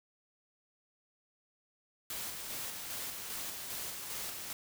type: noise with tremolo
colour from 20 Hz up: white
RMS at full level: -40 dBFS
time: 2.1-4.53 s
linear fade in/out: 2 ms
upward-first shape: square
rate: 2.5 Hz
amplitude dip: 30%
effects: none